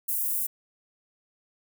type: high-pass noise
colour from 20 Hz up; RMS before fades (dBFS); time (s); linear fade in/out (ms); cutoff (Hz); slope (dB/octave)
white; -28; 0.08-0.47; 10; 9900; 24
effects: none